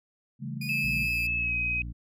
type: chord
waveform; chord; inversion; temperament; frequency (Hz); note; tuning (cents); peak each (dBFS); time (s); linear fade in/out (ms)
sine; A dominant seventh; first; just; 137.5 / 165 / 198 / 220; C#3 / E3 / G3 / A3; -14 / +2 / +18 / 0; -35 / -40 / -41 / -38; 0.39-1.08; 50
type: tone with vibrato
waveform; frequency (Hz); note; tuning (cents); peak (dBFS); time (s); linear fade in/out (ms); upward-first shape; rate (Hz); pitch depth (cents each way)
30% pulse; 2444; D#7; -32; -32; 0.61-1.27; 5; triangle; 4.5; 21
type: tone with pitch glide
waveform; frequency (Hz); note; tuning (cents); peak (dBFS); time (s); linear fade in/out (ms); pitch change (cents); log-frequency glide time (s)
sine; 2600 to 2526; E7 to D#7; -24 to +26; -26; 0.69-1.82; 2; -50; 1.37-1.55
type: harmonic tone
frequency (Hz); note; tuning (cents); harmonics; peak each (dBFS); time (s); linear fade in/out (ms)
58.8; A#1; +16; 1 / 2 / 3 / 4 / 5; -35 / -40 / -45 / -50 / -51; 0.83-1.93; 20
effects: none